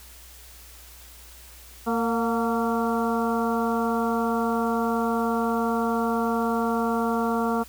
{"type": "harmonic tone with a mistuned harmonic", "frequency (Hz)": 229.3, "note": "A#3", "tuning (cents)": -28, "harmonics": [1, 2, 3, 4, 5, 6], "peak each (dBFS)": [-25, -28, -30, -31, -32, -33], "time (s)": [1.86, 7.64], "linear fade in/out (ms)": 20, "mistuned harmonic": 3, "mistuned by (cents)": 44, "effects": ["added 60 Hz sine -48 dBFS peak until 7.68 s", "white hiss -48 dBFS RMS until 7.68 s"]}